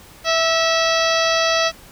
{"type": "harmonic tone with a mistuned harmonic", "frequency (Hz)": 657, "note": "E5", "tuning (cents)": -6, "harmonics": [1, 2, 3, 4, 5, 6, 7, 8, 9], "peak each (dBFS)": [-19, -22, -24, -25, -26, -27, -27, -28, -29], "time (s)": [0.24, 1.72], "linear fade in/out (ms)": 50, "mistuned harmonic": 3, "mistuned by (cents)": -35, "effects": ["pink hiss -44 dBFS RMS until 1.91 s"]}